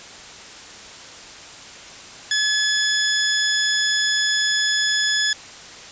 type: tone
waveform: 15% pulse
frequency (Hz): 1708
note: G#6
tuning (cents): +48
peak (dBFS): -11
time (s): 2.31-5.33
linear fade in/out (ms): 2
effects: white hiss -39 dBFS RMS until 5.91 s + resampled to 16000 Hz